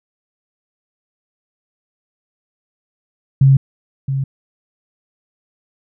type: tone with echo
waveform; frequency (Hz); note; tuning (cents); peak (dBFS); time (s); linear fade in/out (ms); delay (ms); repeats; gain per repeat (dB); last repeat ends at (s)
sine; 135.6; C#3; -38; -6; 3.41-3.57; 5; 670; 1; -10; 4.24
effects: none